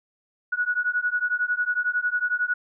sine beating tone pair, 1459 / 1470 Hz, F#6 / F#6, -25 / -12 cents, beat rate 11 Hz, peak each -25 dBFS, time 0.52-2.54 s, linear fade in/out 10 ms, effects none

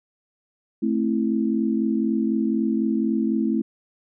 sine chord, A minor, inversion none, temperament just, 220 / 264 / 330 Hz, A3 / C4 / E4, 0 / +16 / +2 cents, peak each -22 / -25 / -25 dBFS, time 0.82-3.62 s, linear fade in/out 10 ms, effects none

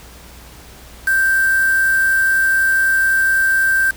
sine tone with quantisation, 1568 Hz, G6, in tune, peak -12 dBFS, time 1.07-3.91 s, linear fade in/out 5 ms, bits 4, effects added 60 Hz sine -41 dBFS peak until 3.96 s + pink hiss -41 dBFS RMS until 3.96 s

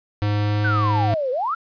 square tone with pitch glide, 103.83 to 105.1 Hz, G#2 to G#2, 0 to +21 cents, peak -19 dBFS, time 0.22-1.14 s, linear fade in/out 0 ms, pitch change +21 cents, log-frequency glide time 0.33-0.8 s
sine exponential two-way sweep, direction down then up, 1568 to 489.2 to 1420 Hz, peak -20 dBFS, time 0.64-1.55 s, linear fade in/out 10 ms, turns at 1.31 s
effects resampled to 11025 Hz + 9-bit

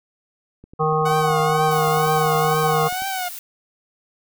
click train, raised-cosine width 3 ms, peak -29 dBFS, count 26, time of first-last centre 0.64-3.021 s, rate 10.5 Hz
harmonic tone, 155.56 Hz, D#3, in tune, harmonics 1 / 3 / 5 / 7 / 8, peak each -23 / -21 / -23 / -23 / -26 dBFS, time 0.79-2.89 s, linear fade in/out 20 ms
sawtooth tone with vibrato, 740 Hz, F#5, in tune, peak -20 dBFS, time 1.05-3.29 s, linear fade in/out 10 ms, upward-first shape triangle, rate 2.1 Hz, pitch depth 98 cents each way
blue noise, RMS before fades -34 dBFS, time 1.71-3.39 s, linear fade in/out 2 ms
effects none

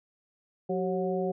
harmonic tone with a mistuned harmonic, 182.3 Hz, F#3, 25 cents flat, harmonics 1 / 2 / 3 / 4, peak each -32 / -30 / -33 / -36 dBFS, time 0.69-1.32 s, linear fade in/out 10 ms, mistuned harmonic 2, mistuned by +79 cents, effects none

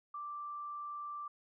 sine tone, 1174.7 Hz, D6, in tune, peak -40 dBFS, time 0.14-1.28 s, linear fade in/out 5 ms, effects none

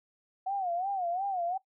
sine tone with vibrato, 740 Hz, F#5, in tune, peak -29 dBFS, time 0.46-1.58 s, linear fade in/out 10 ms, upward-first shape sine, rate 2.8 Hz, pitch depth 140 cents each way, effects noise-tail reverb RT60 0.1 s tail -18 dB re dry

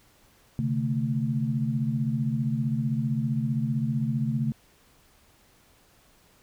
sine tone cluster, 131 / 146.4 / 222.9 Hz, C3 / D3 / A3, +2 / -5 / +23 cents, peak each -28 / -29 / -28 dBFS, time 0.59-4.52 s, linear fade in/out 0 ms, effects pink hiss -60 dBFS RMS until 6.42 s

